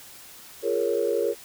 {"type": "chord", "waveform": "sine", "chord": "Bb minor seventh", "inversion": "second", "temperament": "equal", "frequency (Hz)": [349.2, 415.3, 466.2, 554.4], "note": ["F4", "Ab4", "Bb4", "Db5"], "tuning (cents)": [0, 0, 0, 0], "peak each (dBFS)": [-30, -26, -25, -28], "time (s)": [0.62, 1.35], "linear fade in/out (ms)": 50, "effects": ["tanh soft clip ceiling -12 dBFS", "white hiss -46 dBFS RMS until 1.44 s"]}